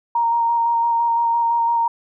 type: tone with vibrato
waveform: sine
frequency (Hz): 932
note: A#5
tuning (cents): -1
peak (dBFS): -15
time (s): 0.15-1.88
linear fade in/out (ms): 5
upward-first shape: square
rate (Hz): 5.9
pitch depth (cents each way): 12
effects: none

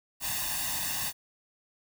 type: noise with comb filter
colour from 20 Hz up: white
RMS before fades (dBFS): -32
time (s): 0.2-1.13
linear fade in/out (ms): 50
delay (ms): 1.1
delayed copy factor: +0.95
effects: none

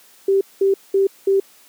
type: tone bursts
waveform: sine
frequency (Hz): 390.5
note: G4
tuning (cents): -7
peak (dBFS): -12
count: 4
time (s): 0.28-1.4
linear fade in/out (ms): 5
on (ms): 130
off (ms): 200
effects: white hiss -50 dBFS RMS until 1.68 s + high-pass 200 Hz 12 dB/octave

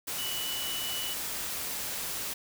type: tone in noise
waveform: sine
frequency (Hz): 2958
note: F#7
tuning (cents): -1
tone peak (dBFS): -35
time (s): 0.18-1.14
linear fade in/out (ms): 10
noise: white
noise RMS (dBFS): -35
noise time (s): 0.07-2.34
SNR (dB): -3
effects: none

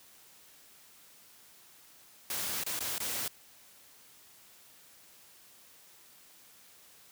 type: noise with dropouts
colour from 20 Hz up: white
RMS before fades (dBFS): -35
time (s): 2.3-3.28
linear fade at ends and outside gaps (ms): 2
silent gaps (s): 2.637-2.663 / 2.792-2.805 / 2.982-3.002
effects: white hiss -58 dBFS RMS until 7.11 s + high-pass 60 Hz 12 dB/octave

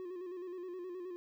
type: tone with vibrato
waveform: triangle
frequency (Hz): 360.9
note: F#4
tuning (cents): -43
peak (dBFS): -39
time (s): 0-1.16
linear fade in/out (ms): 0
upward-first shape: square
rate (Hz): 9.5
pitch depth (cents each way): 51
effects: 13-bit

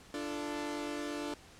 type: chord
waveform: sawtooth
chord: D minor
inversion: none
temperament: equal with one note detuned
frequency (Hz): 293.7 / 342.8 / 440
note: D4 / F4 / A4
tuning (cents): 0 / -32 / 0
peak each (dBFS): -34 / -39 / -40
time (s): 0.14-1.34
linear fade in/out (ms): 2
effects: pink hiss -56 dBFS RMS until 1.59 s + low-pass 9000 Hz 12 dB/octave

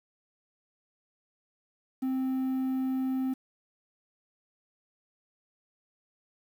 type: tone with quantisation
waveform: triangle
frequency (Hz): 261.6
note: C4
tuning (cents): 0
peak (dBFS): -25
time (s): 2.02-3.34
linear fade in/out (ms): 10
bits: 9
effects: none

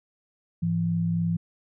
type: tone pair together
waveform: sine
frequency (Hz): 105.4 / 168.91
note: G#2 / E3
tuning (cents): +26 / +43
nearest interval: minor sixth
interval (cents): 817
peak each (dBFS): -30 / -23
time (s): 0.62-1.37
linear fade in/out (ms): 10
effects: none

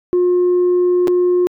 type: tone with dropouts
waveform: sine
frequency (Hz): 357.7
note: F4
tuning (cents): +41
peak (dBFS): -9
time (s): 0.13-1.47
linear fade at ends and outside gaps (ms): 0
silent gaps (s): 1.073-1.08
effects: tanh soft clip ceiling -9 dBFS

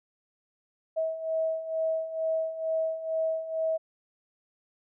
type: beating tone pair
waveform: sine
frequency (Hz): 642 / 644.2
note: E5 / E5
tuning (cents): -46 / -40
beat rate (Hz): 2.2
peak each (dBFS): -33 / -28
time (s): 0.96-3.78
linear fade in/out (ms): 20
effects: none

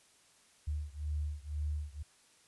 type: beating tone pair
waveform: sine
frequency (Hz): 73.9 / 75.9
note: D2 / D#2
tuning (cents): +11 / -42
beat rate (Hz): 2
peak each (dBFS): -37 / -38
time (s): 0.67-2.03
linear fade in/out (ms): 10
effects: white hiss -65 dBFS RMS until 2.47 s + resampled to 24000 Hz

